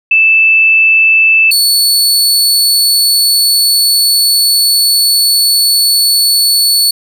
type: tone pair in turn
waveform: sine / sawtooth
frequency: 2637 / 4435 Hz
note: E7 / C#8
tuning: 0 / 0 cents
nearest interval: major sixth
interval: 900 cents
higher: second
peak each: -4 dBFS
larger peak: neither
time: 0.11-1.51 / 1.51-6.91 s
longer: second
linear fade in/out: 5 ms
effects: none